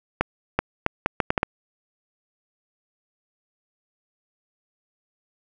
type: accelerating click train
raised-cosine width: 0.5 ms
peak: -4 dBFS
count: 8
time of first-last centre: 0.21-1.431 s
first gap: 380 ms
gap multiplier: 0.72
effects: none